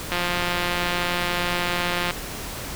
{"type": "click train", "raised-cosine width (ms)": 0.3, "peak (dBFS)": -8, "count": 351, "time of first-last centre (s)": [0.12, 2.109], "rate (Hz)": 176, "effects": ["pink hiss -33 dBFS RMS until 2.75 s"]}